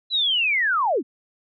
sine linear sweep, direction down, 4025 to 205.9 Hz, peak -18 dBFS, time 0.1-1.03 s, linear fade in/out 50 ms, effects none

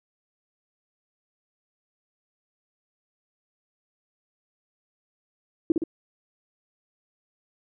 sine tone with echo, 326.3 Hz, E4, 18 cents flat, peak -15 dBFS, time 5.7-5.72 s, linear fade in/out 2 ms, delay 59 ms, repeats 2, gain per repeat -4 dB, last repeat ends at 5.838 s, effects none

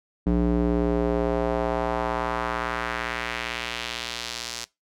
square tone with band-pass filter sweep, 58.9 Hz, A#1, 19 cents sharp, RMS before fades -26 dBFS, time 0.26-4.65 s, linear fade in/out 10 ms, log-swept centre 240 to 5600 Hz, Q 1.4, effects noise-tail reverb RT60 0.2 s tail -21 dB re dry

